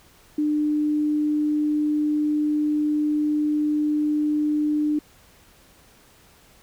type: tone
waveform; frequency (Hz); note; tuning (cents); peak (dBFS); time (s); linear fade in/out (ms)
sine; 300; D4; +37; -19; 0.38-4.99; 5
effects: pink hiss -54 dBFS RMS until 6.62 s